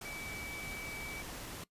sine tone in noise, 2295 Hz, D7, 40 cents flat, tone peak -43 dBFS, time 0.05-1.22 s, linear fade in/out 5 ms, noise pink, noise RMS -45 dBFS, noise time 0.01-1.64 s, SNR -1 dB, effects noise-tail reverb RT60 0.1 s tail -20 dB re dry + resampled to 32000 Hz

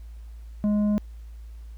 sine tone with tanh clipping, 208.3 Hz, G#3, 5 cents sharp, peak -21 dBFS, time 0.64-0.98 s, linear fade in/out 0 ms, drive 7 dB, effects added 56 Hz sine -38 dBFS peak until 1.77 s + pink hiss -63 dBFS RMS until 1.77 s

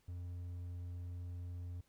triangle tone, 88.1 Hz, F2, 16 cents sharp, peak -40 dBFS, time 0.08-1.81 s, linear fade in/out 5 ms, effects pink hiss -75 dBFS RMS until 1.88 s

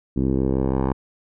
10% pulse tone with low-pass filter sweep, 66.1 Hz, C2, 18 cents sharp, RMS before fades -21 dBFS, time 0.16-0.93 s, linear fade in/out 10 ms, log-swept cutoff 280 to 950 Hz, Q 1.6, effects none

